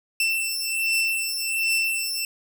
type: beating tone pair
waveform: sawtooth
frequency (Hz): 2678 / 2679.3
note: E7 / E7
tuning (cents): +27 / +28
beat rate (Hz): 1.3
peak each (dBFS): -22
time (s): 0.2-2.25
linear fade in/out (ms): 2
effects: none